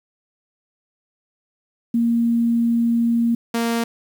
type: tone pair in turn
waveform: sine / sawtooth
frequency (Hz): 233.3 / 232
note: A#3 / A#3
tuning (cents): +2 / -8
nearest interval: unison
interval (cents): 10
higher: first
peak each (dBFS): -15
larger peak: neither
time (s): 1.94-3.35 / 3.54-3.84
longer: first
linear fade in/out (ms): 5
effects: 8-bit